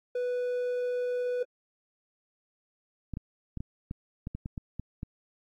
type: tone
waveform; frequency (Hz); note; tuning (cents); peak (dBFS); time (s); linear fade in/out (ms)
triangle; 493.9; B4; 0; -26; 0.15-1.43; 5
type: clicks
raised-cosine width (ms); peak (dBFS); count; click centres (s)
5; -23; 11; 3.137 / 3.171 / 3.573 / 3.605 / 3.911 / 4.271 / 4.35 / 4.459 / 4.578 / 4.796 / 5.031
effects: AAC 48 kbps